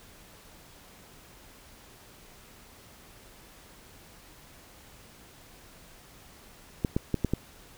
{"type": "clicks", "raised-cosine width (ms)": 3, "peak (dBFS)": -12, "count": 5, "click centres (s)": [6.848, 6.965, 7.143, 7.247, 7.336], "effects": ["pink hiss -53 dBFS RMS until 7.77 s"]}